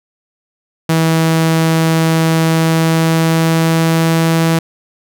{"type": "tone with pitch glide", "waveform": "sawtooth", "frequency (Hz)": [162.2, 163.9], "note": ["E3", "E3"], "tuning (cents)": [-28, -10], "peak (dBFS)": -6, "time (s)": [0.89, 4.59], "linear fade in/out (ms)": 5, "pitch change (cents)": 18, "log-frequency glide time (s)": [2.41, 4.46], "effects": []}